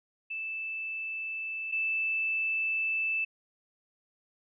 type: tone pair in turn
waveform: sine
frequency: 2637 / 2637 Hz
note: E7 / E7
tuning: 0 / 0 cents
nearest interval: unison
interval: 0 cents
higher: neither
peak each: -33 / -27 dBFS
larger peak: second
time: 0.3-1.72 / 1.72-3.25 s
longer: second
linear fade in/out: 10 ms
effects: none